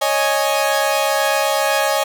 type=chord; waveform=sawtooth; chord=C# suspended second; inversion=none; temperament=equal; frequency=554.4 / 622.3 / 830.6 Hz; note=C#5 / D#5 / G#5; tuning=0 / 0 / 0 cents; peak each=-16 dBFS; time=0.01-2.04 s; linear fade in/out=10 ms; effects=none